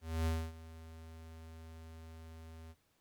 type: tone with ADSR envelope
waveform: square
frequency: 81 Hz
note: E2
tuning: 30 cents flat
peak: -31 dBFS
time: 0.01-2.75 s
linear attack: 250 ms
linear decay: 260 ms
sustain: -19 dB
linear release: 45 ms
effects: pink hiss -75 dBFS RMS until 3 s